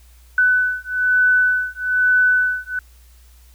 sine beating tone pair, 1498 / 1499.1 Hz, F#6 / F#6, +21 / +22 cents, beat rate 1.1 Hz, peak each -17 dBFS, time 0.38-2.79 s, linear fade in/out 2 ms, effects added 60 Hz sine -45 dBFS peak until 3.54 s + white hiss -55 dBFS RMS until 3.54 s

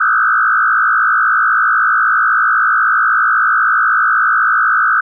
sine tone with frequency modulation, 1396.9 Hz, F6, in tune, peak -9 dBFS, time 0-5.01 s, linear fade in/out 10 ms, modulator 56.2 Hz, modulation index 3, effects none

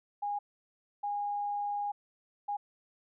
sine tone bursts at uneven times, 819 Hz, G#5, 24 cents flat, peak -31 dBFS, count 3, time 0.22-0.39 / 1.03-1.92 / 2.48-2.57 s, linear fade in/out 10 ms, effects none

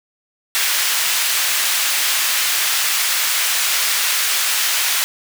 pink high-pass noise, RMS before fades -18 dBFS, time 0.55-5.04 s, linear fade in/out 0 ms, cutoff 1800 Hz, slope 12 dB/octave, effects none

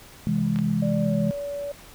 sine chord, C augmented, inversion none, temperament equal, 130.81 / 164.81 / 207.7 Hz, C3 / E3 / G#3, 0 / 0 / 0 cents, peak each -29 / -25 / -23 dBFS, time 0.27-1.31 s, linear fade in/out 0 ms
clicks, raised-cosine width 0.3 ms, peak -21 dBFS, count 2, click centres 0.56 / 0.588 s
sine tone with pitch glide, 589 to 571.6 Hz, D5 to D5, +5 to -47 cents, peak -28 dBFS, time 0.82-1.72 s, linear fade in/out 5 ms, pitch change -52 cents, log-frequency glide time 1.01-1.13 s
effects pink hiss -47 dBFS RMS until 1.94 s

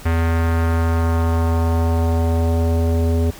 square tone with low-pass filter sweep, 82.8 Hz, E2, 8 cents sharp, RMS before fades -17 dBFS, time 0.05-3.31 s, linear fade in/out 10 ms, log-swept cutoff 2000 to 470 Hz, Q 1.6, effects pink hiss -39 dBFS RMS until 3.39 s

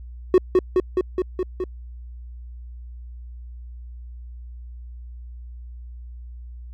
triangle tone with echo, 368 Hz, F#4, 9 cents flat, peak -8 dBFS, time 0.34-0.38 s, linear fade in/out 2 ms, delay 210 ms, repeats 6, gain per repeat -2 dB, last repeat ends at 1.64 s, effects added 60 Hz sine -35 dBFS peak until 6.73 s

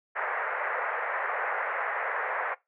white band-pass noise, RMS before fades -31 dBFS, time 0.15-2.55 s, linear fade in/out 20 ms, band 470 to 2000 Hz, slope 48 dB/octave, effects noise-tail reverb RT60 0.2 s tail -21 dB re dry

